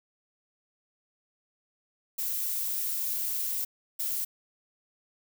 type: noise bursts at uneven times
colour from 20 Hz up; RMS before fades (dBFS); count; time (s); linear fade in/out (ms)
violet; -31; 2; 2.18-3.65 / 3.99-4.25; 10
effects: none